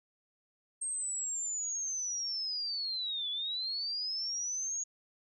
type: linear two-way sweep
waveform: sine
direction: down then up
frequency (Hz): 8510 to 3395 to 6700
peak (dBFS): -33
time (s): 0.81-4.84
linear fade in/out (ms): 10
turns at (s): 3.3
effects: none